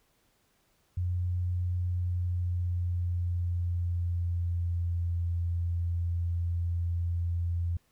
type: tone with pitch glide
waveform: sine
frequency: 89.2 to 85.86 Hz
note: F2 to F2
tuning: +37 to -29 cents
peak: -27 dBFS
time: 0.97-7.77 s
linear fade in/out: 5 ms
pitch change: -66 cents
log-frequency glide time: 1.81-5.17 s
effects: pink hiss -70 dBFS RMS until 7.91 s